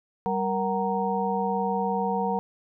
sine tone cluster, 195.3 / 468.9 / 750 / 931 Hz, G3 / A#4 / F#5 / A#5, -6 / +10 / +23 / -2 cents, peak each -29 dBFS, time 0.26-2.39 s, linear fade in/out 0 ms, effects none

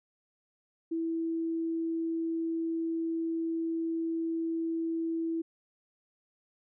sine tone, 328.7 Hz, E4, 5 cents flat, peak -29 dBFS, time 0.91-5.42 s, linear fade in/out 10 ms, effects none

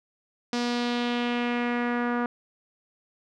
sawtooth tone with low-pass filter sweep, 241.1 Hz, B3, 41 cents flat, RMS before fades -27 dBFS, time 0.53-2.26 s, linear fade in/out 2 ms, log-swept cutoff 5300 to 1400 Hz, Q 2.1, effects none

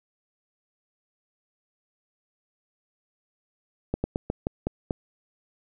slowing click train, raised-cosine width 2 ms, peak -12 dBFS, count 7, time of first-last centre 3.94-4.908 s, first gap 100 ms, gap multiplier 1.19, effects none

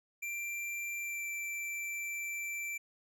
square tone with pitch glide, 2360 to 2341 Hz, D7 to D7, +8 to -6 cents, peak -37 dBFS, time 0.22-2.78 s, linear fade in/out 10 ms, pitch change -14 cents, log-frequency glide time 0.98-1.29 s, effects none

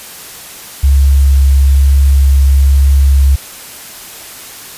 sine tone with vibrato, 68.7 Hz, C#2, 15 cents flat, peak -4 dBFS, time 0.83-3.36 s, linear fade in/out 10 ms, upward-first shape sine, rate 1.1 Hz, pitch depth 8 cents each way, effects white hiss -30 dBFS RMS until 4.77 s + resampled to 32000 Hz

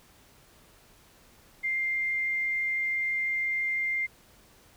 sine tone, 2102 Hz, C7, 7 cents sharp, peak -26 dBFS, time 1.63-4.07 s, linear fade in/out 20 ms, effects pink hiss -58 dBFS RMS until 4.76 s

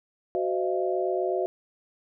sine tone cluster, 371.8 / 514 / 613 / 681 Hz, F#4 / C5 / D#5 / F5, +8 / -31 / -26 / -44 cents, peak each -27 / -32 / -31 / -30 dBFS, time 0.35-1.46 s, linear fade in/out 0 ms, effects none

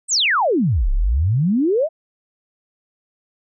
sine exponential two-way sweep, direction down then up, 8790 to 30.41 to 681 Hz, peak -14 dBFS, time 0.08-1.89 s, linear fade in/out 50 ms, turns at 0.91 s, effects none

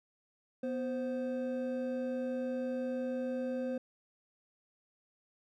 triangle tone pair together, 246.9 / 521.1 Hz, B3 / C5, 0 / -7 cents, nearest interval octave + minor second, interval 1293 cents, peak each -34 / -34 dBFS, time 0.63-3.78 s, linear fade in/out 5 ms, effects none

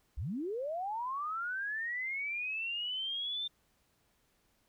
sine linear sweep, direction up, 46.74 to 3600 Hz, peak -34 dBFS, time 0.17-3.48 s, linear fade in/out 10 ms, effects pink hiss -73 dBFS RMS until 4.68 s

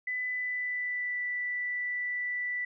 sine tone with pitch glide, 2000 to 1972.5 Hz, B6 to B6, +21 to -3 cents, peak -30 dBFS, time 0.07-2.65 s, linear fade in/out 5 ms, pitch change -24 cents, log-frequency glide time 0.28-1.2 s, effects none

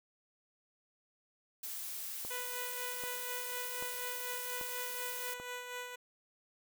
blue noise, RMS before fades -42 dBFS, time 1.63-5.34 s, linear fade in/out 5 ms
click train, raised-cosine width 1 ms, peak -32 dBFS, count 5, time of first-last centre 2.25-5.4 s, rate 1.27 Hz
10% pulse tone with tremolo, 493.9 Hz, B4, in tune, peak -31 dBFS, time 2.3-5.96 s, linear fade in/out 10 ms, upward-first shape sine, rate 4.1 Hz, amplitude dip 45%
effects none

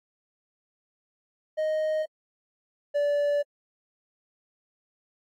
triangle tone pair in turn, 622.3 / 579.5 Hz, D#5 / D5, 0 / -23 cents, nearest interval minor second, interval 123 cents, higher first, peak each -22 / -20 dBFS, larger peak second, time 1.57-2.06 / 2.94-3.43 s, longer neither, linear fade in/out 20 ms, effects AAC 48 kbps

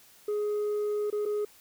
sine tone with dropouts, 417.8 Hz, G#4, 10 cents sharp, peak -24 dBFS, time 0.28-1.45 s, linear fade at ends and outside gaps 5 ms, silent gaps 1.102-1.126 / 1.254-1.259 s, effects tanh soft clip ceiling -26 dBFS + white hiss -57 dBFS RMS until 1.6 s

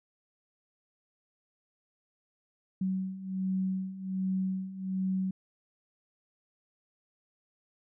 sine beating tone pair, 187.8 / 189.1 Hz, F#3 / F#3, +26 / +38 cents, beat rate 1.3 Hz, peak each -35 / -31 dBFS, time 2.81-5.31 s, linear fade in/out 5 ms, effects none

